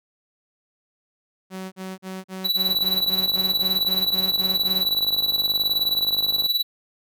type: tone bursts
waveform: sawtooth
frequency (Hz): 188.2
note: F#3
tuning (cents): +30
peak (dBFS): -27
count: 13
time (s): 1.5-4.852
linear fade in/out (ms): 50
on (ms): 220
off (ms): 41
type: tone with tremolo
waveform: square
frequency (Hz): 3943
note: B7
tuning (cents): -4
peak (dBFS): -17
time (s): 2.44-6.63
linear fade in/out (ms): 20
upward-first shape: sine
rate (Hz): 19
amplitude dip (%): 75
type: click train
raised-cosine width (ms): 1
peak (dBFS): -25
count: 194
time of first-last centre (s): 2.67-6.462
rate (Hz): 50.9
effects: none